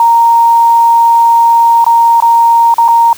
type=tone with dropouts; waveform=sine; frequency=929 Hz; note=A#5; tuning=6 cents flat; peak=-3 dBFS; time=0-3.13 s; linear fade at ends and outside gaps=2 ms; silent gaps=1.844-1.864 / 2.203-2.223 / 2.741-2.782 / 2.881-2.885 s; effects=white hiss -32 dBFS RMS until 3.17 s